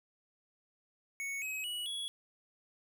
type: tone with pitch steps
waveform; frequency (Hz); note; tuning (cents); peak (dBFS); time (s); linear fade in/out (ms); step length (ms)
square; 2217 / 2547 / 2925 / 3360; C#7 / D#7 / F#7 / G#7; 0 / +40 / -21 / +19; -37; 1.2-2.08; 0; 220
effects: none